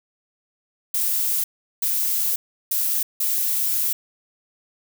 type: noise bursts at uneven times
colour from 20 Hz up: violet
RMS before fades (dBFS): -22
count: 4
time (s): 0.94-1.44 / 1.82-2.36 / 2.71-3.03 / 3.2-3.93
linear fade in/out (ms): 5
effects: none